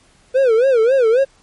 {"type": "tone with vibrato", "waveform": "triangle", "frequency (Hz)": 490, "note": "B4", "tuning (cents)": -14, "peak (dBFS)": -8, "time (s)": [0.34, 1.25], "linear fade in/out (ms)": 20, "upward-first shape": "sine", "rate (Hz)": 3.7, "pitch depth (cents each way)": 190, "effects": ["pink hiss -53 dBFS RMS until 1.42 s", "MP3 48 kbps"]}